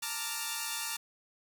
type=chord; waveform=5% pulse; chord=Bb major seventh; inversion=third; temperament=equal with one note detuned; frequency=880 / 928 / 1174.7 / 1396.9 Hz; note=A5 / Bb5 / D6 / F6; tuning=0 / -8 / 0 / 0 cents; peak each=-28 dBFS; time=0.02-0.97 s; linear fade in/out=10 ms; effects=9-bit